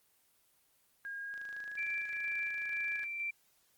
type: tone with pitch glide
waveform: sine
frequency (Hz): 1625 to 1671.7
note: G#6 to G#6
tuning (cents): -38 to +11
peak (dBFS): -39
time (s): 1.05-3.04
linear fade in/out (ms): 0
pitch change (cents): +49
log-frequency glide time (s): 1.2-1.79
type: click train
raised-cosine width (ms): 0.2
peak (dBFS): -37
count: 46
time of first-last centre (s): 1.34-3.032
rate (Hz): 26.6
type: tone with tremolo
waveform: sine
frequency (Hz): 2349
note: D7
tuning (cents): 0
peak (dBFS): -34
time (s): 1.77-3.31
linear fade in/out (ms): 10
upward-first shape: square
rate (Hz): 2.1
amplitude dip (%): 30
effects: white hiss -71 dBFS RMS until 3.77 s + Opus 24 kbps